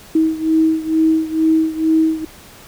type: beating tone pair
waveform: sine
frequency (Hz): 318.4 / 320.6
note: D#4 / E4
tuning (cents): +40 / -48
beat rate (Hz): 2.2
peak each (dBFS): -14 / -17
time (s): 0.15-2.25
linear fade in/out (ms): 5
effects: pink hiss -41 dBFS RMS until 2.67 s